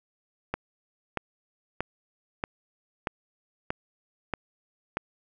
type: click train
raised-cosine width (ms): 0.5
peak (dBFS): -13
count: 8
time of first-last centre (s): 0.54-4.97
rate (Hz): 1.58
effects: none